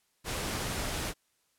pink noise, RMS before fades -34 dBFS, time 0.24-1.14 s, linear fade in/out 50 ms, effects white hiss -73 dBFS RMS until 1.58 s + low-pass 12000 Hz 12 dB/octave

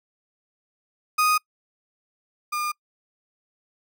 35% pulse tone pair in turn, 1243 / 1209.7 Hz, D#6 / D#6, -2 / -49 cents, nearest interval unison, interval 47 cents, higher first, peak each -16 / -23 dBFS, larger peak first, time 1.18-1.38 / 2.52-2.72 s, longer neither, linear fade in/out 10 ms, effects noise-tail reverb RT60 0.1 s tail -26 dB re dry

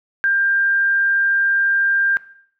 sine tone, 1593 Hz, G6, 27 cents sharp, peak -14 dBFS, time 0.24-2.17 s, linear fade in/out 0 ms, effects noise-tail reverb RT60 0.6 s tail -17 dB re dry

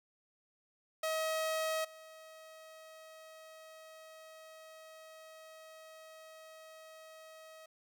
sawtooth tone with level steps, 636 Hz, D#5, 38 cents sharp, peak -29 / -48 dBFS, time 1.03-7.66 s, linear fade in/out 5 ms, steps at 1.84 s, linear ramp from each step 10 ms, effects none

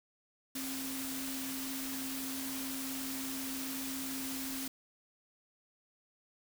sine tone in noise, 266.4 Hz, C4, 31 cents sharp, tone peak -40 dBFS, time 0.55-4.68 s, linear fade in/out 5 ms, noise white, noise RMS -41 dBFS, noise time 0.55-4.68 s, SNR -2 dB, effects none

